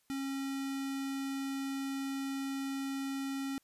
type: tone with notch filter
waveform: square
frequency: 272.3 Hz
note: C#4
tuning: 31 cents flat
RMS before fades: -37 dBFS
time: 0.1-3.58 s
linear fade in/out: 0 ms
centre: 670 Hz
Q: 1.4
effects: white hiss -73 dBFS RMS until 3.63 s + resampled to 32000 Hz